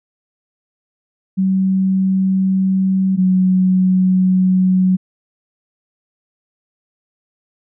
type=tone pair in turn; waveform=sine; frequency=190 / 185.66 Hz; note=F#3 / F#3; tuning=+46 / +6 cents; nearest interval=unison; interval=40 cents; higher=first; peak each=-12 / -10 dBFS; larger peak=second; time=1.37-3.17 / 3.17-4.97 s; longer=neither; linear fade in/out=20 ms; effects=none